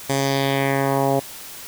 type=tone with low-pass filter sweep; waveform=10% pulse; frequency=137.2 Hz; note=C#3; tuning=17 cents flat; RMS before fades=-20 dBFS; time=0.09-1.2 s; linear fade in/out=10 ms; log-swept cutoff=8700 to 640 Hz; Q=1.9; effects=white hiss -37 dBFS RMS until 1.67 s